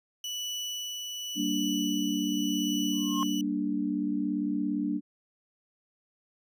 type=tone with tremolo; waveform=30% pulse; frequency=2960 Hz; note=F#7; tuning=in tune; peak=-29 dBFS; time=0.24-3.41 s; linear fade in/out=2 ms; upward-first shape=sine; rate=0.89 Hz; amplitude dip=30%
type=chord; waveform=sine; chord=G minor; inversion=none; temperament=equal; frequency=196 / 233.1 / 293.7 Hz; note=G3 / Bb3 / D4; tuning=0 / 0 / 0 cents; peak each=-33 / -33 / -29 dBFS; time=1.35-5.01 s; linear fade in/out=50 ms
type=tone with exponential growth; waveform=triangle; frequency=1071 Hz; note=C6; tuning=40 cents sharp; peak=-24 dBFS; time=2.92-3.23 s; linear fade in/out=0 ms; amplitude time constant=67 ms
effects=resampled to 32000 Hz